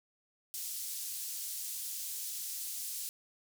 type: band-pass noise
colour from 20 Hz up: white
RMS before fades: -40 dBFS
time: 0.54-3.09 s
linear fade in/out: 0 ms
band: 5300 to 16000 Hz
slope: 12 dB/octave
effects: none